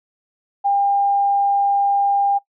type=tone; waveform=sine; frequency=801 Hz; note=G5; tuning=37 cents sharp; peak=-14 dBFS; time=0.64-2.39 s; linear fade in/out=20 ms; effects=noise-tail reverb RT60 0.1 s tail -19 dB re dry